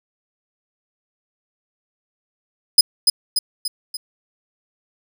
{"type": "tone with echo", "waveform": "sawtooth", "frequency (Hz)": 5020, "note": "D#8", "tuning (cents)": 15, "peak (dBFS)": -3, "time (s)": [2.78, 2.81], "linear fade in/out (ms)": 5, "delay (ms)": 290, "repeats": 4, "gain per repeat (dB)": -5, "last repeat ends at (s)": 3.97, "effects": []}